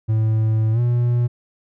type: tone with pitch glide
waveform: triangle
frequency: 110 to 120.65 Hz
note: A2 to B2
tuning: 0 to -40 cents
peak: -13 dBFS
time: 0.08-1.28 s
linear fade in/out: 20 ms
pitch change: +160 cents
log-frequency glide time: 0.72-0.8 s
effects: none